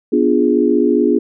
sine chord, B diminished seventh, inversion none, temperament equal, 246.9 / 293.7 / 349.2 / 415.3 Hz, B3 / D4 / F4 / Ab4, 0 / 0 / 0 / 0 cents, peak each -16 dBFS, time 0.12-1.19 s, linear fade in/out 10 ms, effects none

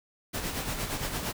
pink noise with tremolo, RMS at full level -31 dBFS, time 0.33-1.33 s, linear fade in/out 20 ms, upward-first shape sine, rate 8.7 Hz, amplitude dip 50%, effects none

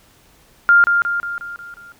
sine tone with echo, 1400 Hz, F6, 4 cents sharp, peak -7 dBFS, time 0.69-0.84 s, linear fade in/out 0 ms, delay 180 ms, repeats 6, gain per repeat -5 dB, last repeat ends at 1.92 s, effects pink hiss -52 dBFS RMS until 1.99 s

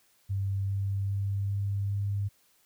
sine tone with pitch steps, 98 / 98.62 / 99.25 / 99.89 / 100.52 Hz, G2 / G2 / G2 / G2 / G2, 0 / +11 / +22 / +33 / +44 cents, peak -27 dBFS, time 0.29-2.29 s, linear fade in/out 20 ms, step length 400 ms, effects white hiss -66 dBFS RMS until 2.65 s

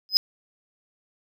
triangle tone with exponential growth, 5050 Hz, D#8, 25 cents sharp, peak -8 dBFS, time 0.09-0.17 s, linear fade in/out 0 ms, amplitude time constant 16 ms, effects none

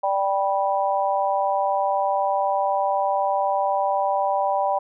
harmonic tone, 196 Hz, G3, in tune, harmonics 3 / 4 / 5, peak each -24 / -22 / -25 dBFS, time 0.03-4.79 s, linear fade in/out 10 ms, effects none

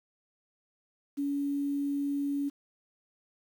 sine tone, 283.1 Hz, C#4, 37 cents sharp, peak -28 dBFS, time 1.17-2.5 s, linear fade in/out 20 ms, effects 9-bit

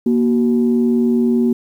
sine tone pair together, 237.4 / 375.9 Hz, A#3 / F#4, +32 / +27 cents, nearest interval minor sixth, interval 795 cents, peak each -12 / -18 dBFS, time 0.06-1.53 s, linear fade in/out 5 ms, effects tanh soft clip ceiling -5 dBFS + 8-bit

